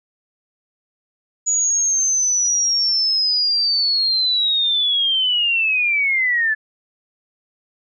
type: linear sweep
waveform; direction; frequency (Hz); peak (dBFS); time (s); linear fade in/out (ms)
sine; down; 6860 to 1717; -15; 1.46-6.55; 20
effects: none